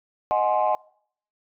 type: chord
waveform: sine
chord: Ab dominant seventh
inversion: second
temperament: equal with one note detuned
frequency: 622.3 / 740 / 841.2 / 1046.5 Hz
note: Eb5 / Gb5 / Ab5 / C6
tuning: 0 / 0 / +22 / 0 cents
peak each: -23 / -23 / -23 / -26 dBFS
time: 0.31-0.75 s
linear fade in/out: 0 ms
effects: noise-tail reverb RT60 0.6 s tail -24 dB re dry + tanh soft clip ceiling -12 dBFS